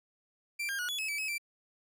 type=tone with pitch steps; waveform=40% pulse; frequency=2354 / 1607 / 1457 / 3403 / 2576 / 2305 / 2561 / 2344 Hz; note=D7 / G6 / F#6 / G#7 / E7 / D7 / D#7 / D7; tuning=+3 / +43 / -27 / +41 / -41 / -33 / +49 / -4 cents; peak=-32 dBFS; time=0.59-1.382 s; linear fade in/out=10 ms; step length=99 ms; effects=none